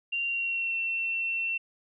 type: tone with pitch glide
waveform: sine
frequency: 2771 to 2703 Hz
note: F7 to E7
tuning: -14 to +43 cents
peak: -27 dBFS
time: 0.12-1.58 s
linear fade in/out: 10 ms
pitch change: -43 cents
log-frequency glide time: 0.25-0.77 s
effects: none